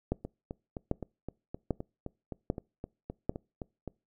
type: two click trains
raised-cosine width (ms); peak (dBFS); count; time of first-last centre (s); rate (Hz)
2; -15 / -24; 5 / 15; 0.12-3.295 / 0.25-3.877; 1.26 / 3.86
effects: noise-tail reverb RT60 0.3 s tail -25 dB re dry